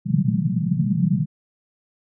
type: band-pass noise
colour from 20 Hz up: white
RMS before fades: -20 dBFS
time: 0.05-1.26 s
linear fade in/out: 50 ms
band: 120 to 210 Hz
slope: 96 dB/octave
effects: none